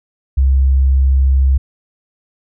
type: tone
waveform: sine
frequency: 66.8 Hz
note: C2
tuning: 36 cents sharp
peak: -8 dBFS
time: 0.37-1.58 s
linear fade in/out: 10 ms
effects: none